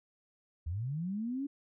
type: linear sweep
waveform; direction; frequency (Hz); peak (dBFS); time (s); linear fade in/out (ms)
sine; up; 73.42 to 288; -33; 0.66-1.47; 10
effects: none